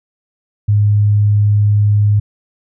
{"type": "tone", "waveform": "sine", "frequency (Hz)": 103.8, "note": "G#2", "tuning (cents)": 0, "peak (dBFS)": -8, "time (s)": [0.68, 2.2], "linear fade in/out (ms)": 10, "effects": []}